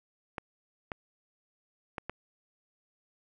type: clicks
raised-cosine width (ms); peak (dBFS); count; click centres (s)
0.5; -20; 4; 0.382 / 0.918 / 1.982 / 2.096
effects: none